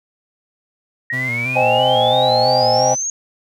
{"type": "exponential sweep", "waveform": "sine", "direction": "up", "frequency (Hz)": [1864.7, 6645], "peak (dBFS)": -19, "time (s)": [1.1, 3.1], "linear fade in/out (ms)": 2}
{"type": "tone with vibrato", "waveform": "30% pulse", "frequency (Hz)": 123.47, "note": "B2", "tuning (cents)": 0, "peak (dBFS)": -22, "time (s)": [1.12, 2.96], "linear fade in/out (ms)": 20, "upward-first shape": "square", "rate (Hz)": 3, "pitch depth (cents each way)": 69}
{"type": "chord", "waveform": "sine", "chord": "Ab major seventh", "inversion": "first", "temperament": "just", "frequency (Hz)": [519.1, 623, 778.7, 830.6], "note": ["C5", "Eb5", "G5", "Ab5"], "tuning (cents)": [-14, 2, -12, 0], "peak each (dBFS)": -18, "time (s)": [1.55, 2.95], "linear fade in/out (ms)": 20}
{"effects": []}